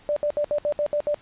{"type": "tone bursts", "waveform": "sine", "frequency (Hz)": 590, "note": "D5", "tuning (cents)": 8, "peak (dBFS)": -20, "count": 8, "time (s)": [0.09, 1.144], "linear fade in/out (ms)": 0, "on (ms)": 74, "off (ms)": 66, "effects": ["pink hiss -53 dBFS RMS until 1.21 s", "resampled to 8000 Hz"]}